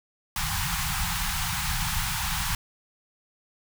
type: band-stop noise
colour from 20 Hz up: pink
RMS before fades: -28 dBFS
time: 0.36-2.55 s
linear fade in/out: 2 ms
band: 190 to 760 Hz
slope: 96 dB/octave
effects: none